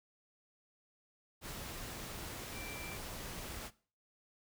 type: tone in noise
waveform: sine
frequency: 2349 Hz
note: D7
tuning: in tune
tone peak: -49 dBFS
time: 2.52-2.98 s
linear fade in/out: 50 ms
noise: pink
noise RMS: -45 dBFS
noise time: 1.41-3.71 s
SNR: -7 dB
effects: noise-tail reverb RT60 0.4 s tail -19 dB re dry